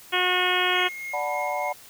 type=harmonic tone; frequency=363 Hz; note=F#4; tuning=33 cents flat; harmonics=1 / 2 / 3 / 4 / 5 / 6 / 7 / 8 / 9; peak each=-29 / -29 / -29 / -29 / -29 / -29 / -29 / -29 / -29 dBFS; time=0.12-0.89 s; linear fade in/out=20 ms
type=tone with tremolo; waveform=triangle; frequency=2148 Hz; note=C7; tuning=45 cents sharp; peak=-29 dBFS; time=0.72-1.74 s; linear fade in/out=50 ms; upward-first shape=sine; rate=3.3 Hz; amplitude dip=35%
type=chord; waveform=sine; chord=B minor seventh; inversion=first; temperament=equal; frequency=587.3 / 740 / 880 / 987.8 Hz; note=D5 / F#5 / A5 / B5; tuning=0 / 0 / 0 / 0 cents; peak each=-30 / -29 / -33 / -32 dBFS; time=1.13-1.73 s; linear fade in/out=10 ms
effects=white hiss -48 dBFS RMS until 1.89 s